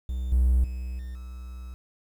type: tone with level steps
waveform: triangle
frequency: 62.7 Hz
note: B1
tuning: 27 cents sharp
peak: -25 / -15 / -28 / -31 / -34 dBFS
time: 0.09-1.74 s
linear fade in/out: 0 ms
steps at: 0.32 / 0.64 / 0.99 / 1.15 s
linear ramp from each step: 2 ms
effects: tanh soft clip ceiling -12 dBFS + 9-bit